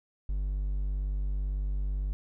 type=tone; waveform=triangle; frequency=49 Hz; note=G1; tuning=in tune; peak=-26 dBFS; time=0.29-2.13 s; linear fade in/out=0 ms; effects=none